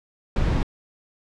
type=noise; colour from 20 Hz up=brown; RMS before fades=-21 dBFS; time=0.36-0.63 s; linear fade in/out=2 ms; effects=low-pass 5000 Hz 12 dB/octave